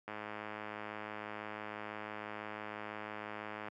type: click train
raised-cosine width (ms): 0.5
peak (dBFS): -27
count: 383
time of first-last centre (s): 0.08-3.684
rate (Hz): 106
effects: high-pass 150 Hz 12 dB/octave